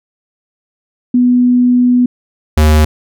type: tone pair in turn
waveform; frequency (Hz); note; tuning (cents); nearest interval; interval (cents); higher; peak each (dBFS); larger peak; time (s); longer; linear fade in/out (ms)
sine / square; 246.9 / 76.76; B3 / D#2; 0 / -23; octave + minor sixth; 2023; first; -6; neither; 1.14-2.06 / 2.57-2.85; first; 5
effects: none